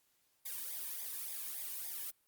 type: noise with flanger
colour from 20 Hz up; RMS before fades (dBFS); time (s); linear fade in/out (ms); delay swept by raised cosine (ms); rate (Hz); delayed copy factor
blue; -42; 0.45-2.11; 10; 0.69 to 1.51; 3.5; -0.8
effects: white hiss -75 dBFS RMS until 2.27 s + Opus 48 kbps